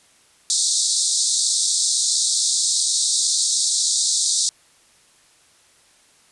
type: band-pass noise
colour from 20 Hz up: white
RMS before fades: -20 dBFS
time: 0.5-4.49 s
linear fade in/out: 0 ms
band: 3700 to 9100 Hz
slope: 96 dB/octave
effects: white hiss -55 dBFS RMS until 6.31 s + resampled to 24000 Hz